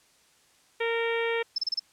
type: harmonic tone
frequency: 461.5 Hz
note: A#4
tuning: 17 cents flat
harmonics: 1 / 2 / 3 / 4 / 5 / 6 / 7 / 8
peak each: -27 / -36 / -39 / -34 / -34 / -41 / -41 / -47 dBFS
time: 0.8-1.43 s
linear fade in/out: 10 ms
type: tone bursts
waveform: sine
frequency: 5260 Hz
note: E8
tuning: 5 cents flat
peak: -24 dBFS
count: 5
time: 1.56-1.795 s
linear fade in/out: 5 ms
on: 23 ms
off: 30 ms
effects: white hiss -62 dBFS RMS until 1.92 s + low-pass 9000 Hz 12 dB/octave